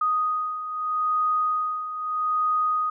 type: beating tone pair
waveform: sine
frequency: 1244.5 / 1245.29 Hz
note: D#6 / D#6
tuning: 0 / +1 cents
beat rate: 0.79 Hz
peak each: -29 / -23 dBFS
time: 0.01-2.9 s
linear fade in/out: 5 ms
effects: none